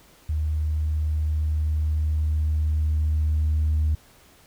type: tone with level ramp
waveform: sine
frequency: 76.9 Hz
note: D#2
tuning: 20 cents flat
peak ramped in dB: -21 to -17 dBFS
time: 0.29-3.95 s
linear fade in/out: 5 ms
effects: tanh soft clip ceiling -16 dBFS + pink hiss -54 dBFS RMS until 4.46 s